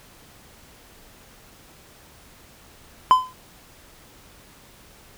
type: tone with exponential decay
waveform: triangle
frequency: 1020 Hz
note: C6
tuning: 44 cents flat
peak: -5 dBFS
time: 3.11-3.33 s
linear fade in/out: 0 ms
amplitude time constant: 46 ms
effects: pink hiss -50 dBFS RMS until 5.17 s